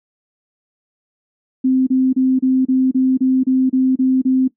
sine tone bursts, 260 Hz, C4, 11 cents flat, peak -11 dBFS, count 11, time 1.64-4.48 s, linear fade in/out 10 ms, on 230 ms, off 31 ms, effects noise-tail reverb RT60 0.1 s tail -18 dB re dry

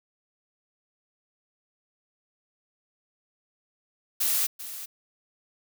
blue noise with echo, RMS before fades -25 dBFS, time 4.2-4.47 s, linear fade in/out 10 ms, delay 390 ms, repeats 1, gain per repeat -13 dB, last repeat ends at 4.86 s, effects none

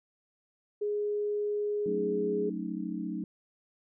sine tone, 415.3 Hz, G#4, in tune, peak -28 dBFS, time 0.81-2.5 s, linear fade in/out 10 ms
sine chord, D# half-diminished seventh, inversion first, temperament equal, 185 / 220 / 277.2 / 311.1 Hz, F#3 / A3 / C#4 / D#4, 0 / 0 / 0 / 0 cents, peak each -37 / -38 / -40 / -37 dBFS, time 1.86-3.24 s, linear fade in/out 2 ms
effects none

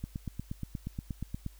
click train, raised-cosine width 5 ms, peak -23 dBFS, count 13, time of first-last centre 0.04-1.463 s, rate 8.43 Hz, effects added 50 Hz sine -52 dBFS peak until 1.59 s + white hiss -62 dBFS RMS until 1.59 s

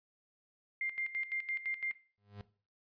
sine tone with tremolo, 2100 Hz, C7, 6 cents sharp, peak -33 dBFS, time 0.81-1.92 s, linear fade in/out 2 ms, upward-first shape square, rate 5.9 Hz, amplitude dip 75%
35% pulse tone with exponential growth, 101.9 Hz, G#2, 32 cents flat, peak -40 dBFS, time 2.18-2.41 s, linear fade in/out 0 ms, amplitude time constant 50 ms
effects noise-tail reverb RT60 0.4 s tail -17 dB re dry + resampled to 11025 Hz

